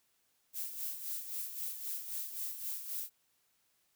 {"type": "noise with tremolo", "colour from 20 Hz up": "violet", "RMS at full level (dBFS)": -38, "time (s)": [0.53, 3.1], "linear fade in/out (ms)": 50, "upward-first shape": "sine", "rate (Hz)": 3.8, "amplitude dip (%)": 60, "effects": ["white hiss -75 dBFS RMS until 3.95 s"]}